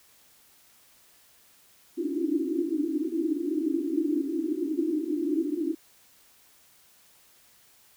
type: band-pass noise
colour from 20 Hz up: pink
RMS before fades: -28 dBFS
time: 1.97-5.75 s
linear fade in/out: 20 ms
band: 280 to 350 Hz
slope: 96 dB/octave
effects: white hiss -59 dBFS RMS until 7.96 s